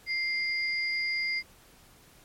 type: tone pair together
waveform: sine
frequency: 2097 / 4868 Hz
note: C7 / D#8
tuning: +3 / -39 cents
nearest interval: octave + minor third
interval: 1458 cents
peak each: -28 / -34 dBFS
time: 0.06-1.43 s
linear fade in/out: 50 ms
effects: pink hiss -57 dBFS RMS until 2.24 s + MP3 64 kbps